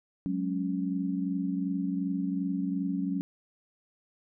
sine chord, F# suspended second, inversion none, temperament equal, 185 / 207.7 / 277.2 Hz, F#3 / G#3 / C#4, 0 / 0 / 0 cents, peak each -31 / -36 / -31 dBFS, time 0.26-3.21 s, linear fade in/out 0 ms, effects none

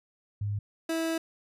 sine / 30% pulse tone pair in turn, 102.8 / 326.4 Hz, G#2 / E4, -17 / -17 cents, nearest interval octave + minor sixth, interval 2000 cents, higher second, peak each -28 / -25 dBFS, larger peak second, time 0.41-0.59 / 0.89-1.18 s, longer second, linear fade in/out 5 ms, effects resampled to 32000 Hz

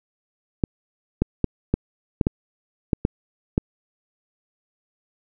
clicks, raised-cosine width 3 ms, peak -5 dBFS, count 9, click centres 0.638 / 1.22 / 1.443 / 1.74 / 2.212 / 2.269 / 2.932 / 3.051 / 3.579 s, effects none

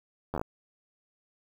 slowing click train, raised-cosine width 1 ms, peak -18 dBFS, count 6, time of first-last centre 0.34-0.414 s, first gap 11 ms, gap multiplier 1.15, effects 8-bit

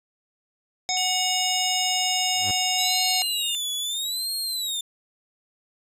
harmonic tone, 740 Hz, F#5, in tune, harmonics 1 / 3 / 5 / 7 / 9 / 10, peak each -28 / -31 / -30 / -28 / -29 / -38 dBFS, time 0.89-3.22 s, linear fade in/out 0 ms
square tone with pitch glide, 2869 to 2831 Hz, F7 to F7, +46 to +23 cents, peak -28 dBFS, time 0.97-3.55 s, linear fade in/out 0 ms, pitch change -23 cents, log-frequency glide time 1.72-2.75 s
sawtooth tone with exponential growth, 98.8 Hz, G2, 14 cents sharp, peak -25 dBFS, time 2.32-2.51 s, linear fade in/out 5 ms, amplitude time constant 41 ms
sawtooth tone with vibrato, 3800 Hz, A#7, 33 cents sharp, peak -23 dBFS, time 2.78-4.81 s, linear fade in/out 5 ms, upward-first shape sine, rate 0.79 Hz, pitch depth 190 cents each way
effects resampled to 32000 Hz

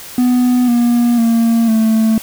triangle tone with pitch steps, 248.2 / 238.9 / 230 / 221.4 Hz, B3 / A#3 / A#3 / A3, +9 / +43 / -23 / +11 cents, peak -7 dBFS, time 0.18-2.18 s, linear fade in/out 2 ms, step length 500 ms, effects white hiss -32 dBFS RMS until 2.22 s

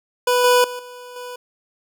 25% pulse tone with level steps, 493.9 Hz, B4, in tune, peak -11 / -8 / -24 / -32 / -27 dBFS, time 0.27-1.36 s, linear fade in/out 5 ms, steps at 0.44 / 0.64 / 0.79 / 1.16 s, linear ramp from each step 2 ms, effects none

